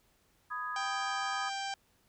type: chord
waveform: sine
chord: G# minor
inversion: first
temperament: just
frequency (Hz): 996.7 / 1245.9 / 1661.2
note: B5 / D#6 / G#6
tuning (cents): +16 / +2 / 0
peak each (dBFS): -42 / -37 / -40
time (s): 0.5-1.5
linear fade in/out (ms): 20
type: harmonic tone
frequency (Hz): 787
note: G5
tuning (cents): +7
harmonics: 1 / 2 / 3 / 4 / 5 / 6 / 7 / 8 / 9 / 10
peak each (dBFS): -37 / -42 / -46 / -44 / -51 / -47 / -48 / -51 / -55 / -53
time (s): 0.76-1.74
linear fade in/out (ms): 2
effects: pink hiss -70 dBFS RMS until 2.08 s